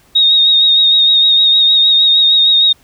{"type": "tone with vibrato", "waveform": "sine", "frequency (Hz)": 3734, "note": "A#7", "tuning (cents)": 2, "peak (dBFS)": -6, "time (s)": [0.15, 2.73], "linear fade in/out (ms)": 10, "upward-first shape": "sine", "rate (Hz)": 6.5, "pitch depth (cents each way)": 31, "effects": ["pink hiss -50 dBFS RMS until 2.83 s"]}